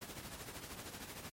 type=noise with tremolo; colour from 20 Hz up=pink; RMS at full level=-45 dBFS; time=0.01-1.3 s; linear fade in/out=10 ms; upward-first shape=triangle; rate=13 Hz; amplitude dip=65%; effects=high-pass 60 Hz 12 dB/octave + MP3 64 kbps